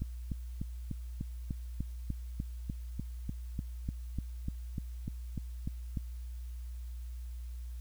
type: click train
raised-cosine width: 5 ms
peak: -23 dBFS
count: 21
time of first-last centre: 0.02-5.972 s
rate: 3.36 Hz
effects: added 60 Hz sine -39 dBFS peak until 7.8 s + white hiss -64 dBFS RMS until 7.8 s